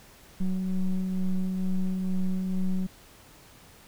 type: ring-modulated tone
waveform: triangle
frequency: 92.5 Hz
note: F#2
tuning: in tune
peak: -18 dBFS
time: 0.4-2.87 s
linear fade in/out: 10 ms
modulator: 93.6 Hz
effects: tanh soft clip ceiling -16 dBFS + pink hiss -53 dBFS RMS until 3.87 s